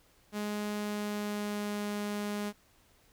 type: tone with pitch glide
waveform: sawtooth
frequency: 208.5 to 206.7 Hz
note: G#3 to G#3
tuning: +7 to -8 cents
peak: -29 dBFS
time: 0.32-2.53 s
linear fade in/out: 50 ms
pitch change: -15 cents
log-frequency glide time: 0.7-1.84 s
effects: pink hiss -65 dBFS RMS until 3.12 s